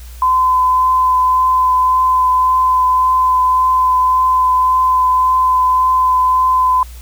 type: tone with vibrato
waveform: sine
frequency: 1019 Hz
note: C6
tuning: 46 cents flat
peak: -9 dBFS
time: 0.22-6.83 s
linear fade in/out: 2 ms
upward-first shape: triangle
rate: 1.8 Hz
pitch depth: 11 cents each way
effects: added 60 Hz sine -30 dBFS peak until 7.01 s + white hiss -42 dBFS RMS until 7.01 s